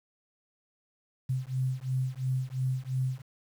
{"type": "beating tone pair", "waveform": "sine", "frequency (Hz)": [128.4, 131.3], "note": ["C3", "C3"], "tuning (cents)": [-32, 6], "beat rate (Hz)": 2.9, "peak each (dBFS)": -31, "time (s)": [1.29, 3.22], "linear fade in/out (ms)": 10, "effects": ["9-bit"]}